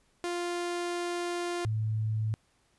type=tone pair in turn; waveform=sawtooth / sine; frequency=349.2 / 109.11 Hz; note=F4 / A2; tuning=0 / -14 cents; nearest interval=octave + minor sixth; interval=2014 cents; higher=first; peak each=-27 dBFS; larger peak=neither; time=0.24-1.65 / 1.65-2.34 s; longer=first; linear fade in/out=0 ms; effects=pink hiss -69 dBFS RMS until 2.78 s + resampled to 24000 Hz